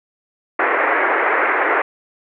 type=band-pass noise; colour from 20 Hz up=white; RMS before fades=-17 dBFS; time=0.59-1.82 s; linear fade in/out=5 ms; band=320 to 2100 Hz; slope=48 dB/octave; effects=none